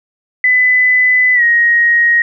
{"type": "tone with pitch glide", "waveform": "sine", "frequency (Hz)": [2004, 1880.6], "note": ["B6", "A#6"], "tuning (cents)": [25, 15], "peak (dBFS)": -7, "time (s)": [0.44, 2.22], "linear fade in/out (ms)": 2, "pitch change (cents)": -110, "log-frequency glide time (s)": [1.34, 1.43], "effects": []}